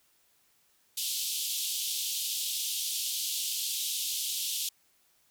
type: band-pass noise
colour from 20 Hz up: pink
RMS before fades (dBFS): -33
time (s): 0.97-4.69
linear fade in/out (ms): 5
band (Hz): 3000 to 16000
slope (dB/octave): 48
effects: white hiss -68 dBFS RMS until 5.3 s